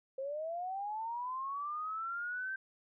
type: linear sweep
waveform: sine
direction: up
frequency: 523.3 to 1568 Hz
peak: -36 dBFS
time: 0.18-2.56 s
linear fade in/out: 5 ms
effects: none